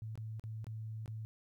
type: tone with dropouts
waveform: sine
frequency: 110 Hz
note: A2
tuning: in tune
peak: -40 dBFS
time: 0.02-1.25 s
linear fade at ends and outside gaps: 0 ms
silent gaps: 0.155-0.176 / 0.396-0.439 / 0.644-0.668 / 1.059-1.078 s
effects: 13-bit